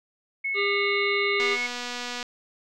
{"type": "tone", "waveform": "sine", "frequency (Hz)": 2193, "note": "C#7", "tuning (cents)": -19, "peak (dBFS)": -25, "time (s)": [0.44, 1.67], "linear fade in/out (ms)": 10}
{"type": "harmonic tone", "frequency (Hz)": 403, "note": "G4", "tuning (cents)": 48, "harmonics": [1, 3, 5, 7, 9, 10], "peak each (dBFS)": [-26, -31, -33, -34, -36, -36], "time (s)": [0.54, 1.58], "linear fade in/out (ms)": 50}
{"type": "click train", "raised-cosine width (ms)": 0.2, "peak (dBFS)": -16, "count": 203, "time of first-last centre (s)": [1.4, 2.228], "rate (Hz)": 244}
{"effects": []}